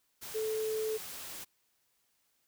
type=tone in noise; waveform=sine; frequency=436.6 Hz; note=A4; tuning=13 cents flat; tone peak=-31 dBFS; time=0.34-0.98 s; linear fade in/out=20 ms; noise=white; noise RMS=-44 dBFS; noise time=0.21-1.45 s; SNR=+10 dB; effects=white hiss -75 dBFS RMS until 2.47 s